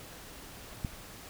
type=click; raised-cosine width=5 ms; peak=-20 dBFS; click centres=0.848 s; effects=pink hiss -48 dBFS RMS until 1.29 s